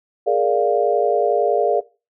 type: chord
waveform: sine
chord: Bb dominant seventh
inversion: third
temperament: equal with one note detuned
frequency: 415.3 / 466.2 / 584.3 / 698.5 Hz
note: Ab4 / Bb4 / D5 / F5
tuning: 0 / 0 / -9 / 0 cents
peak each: -20 dBFS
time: 0.26-1.81 s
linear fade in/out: 20 ms
effects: noise-tail reverb RT60 0.3 s tail -20 dB re dry